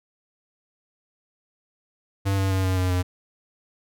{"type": "tone with pitch steps", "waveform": "square", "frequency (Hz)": [98, 96.43, 94.88, 93.36, 91.86, 90.39], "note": ["G2", "G2", "F#2", "F#2", "F#2", "F#2"], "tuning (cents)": [0, -28, 44, 16, -12, -40], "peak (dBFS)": -21, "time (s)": [2.25, 3.03], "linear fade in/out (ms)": 20, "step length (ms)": 130, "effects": []}